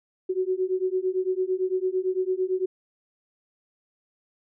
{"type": "beating tone pair", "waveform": "sine", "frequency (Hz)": [367.9, 376.8], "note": ["F#4", "F#4"], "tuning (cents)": [-10, 32], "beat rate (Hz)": 8.9, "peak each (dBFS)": -26, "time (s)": [0.29, 2.66], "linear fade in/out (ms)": 10, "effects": []}